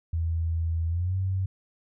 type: tone with pitch glide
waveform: sine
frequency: 82.41 to 94.66 Hz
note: E2 to F#2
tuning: 0 to +40 cents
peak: -24 dBFS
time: 0.13-1.46 s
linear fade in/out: 5 ms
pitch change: +240 cents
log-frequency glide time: 0.88-1.16 s
effects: none